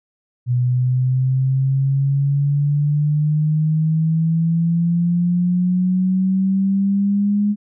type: exponential sweep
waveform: sine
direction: up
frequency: 122.8 to 207.6 Hz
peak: -14 dBFS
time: 0.46-7.56 s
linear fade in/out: 50 ms
effects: none